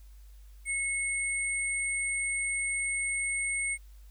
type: tone pair together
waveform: sine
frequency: 2187 / 8683 Hz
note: C#7 / C#9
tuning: -24 / -37 cents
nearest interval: 2 octaves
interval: 2387 cents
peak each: -30 / -33 dBFS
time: 0.65-3.78 s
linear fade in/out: 50 ms
effects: added 50 Hz sine -48 dBFS peak until 4.1 s + white hiss -66 dBFS RMS until 4.1 s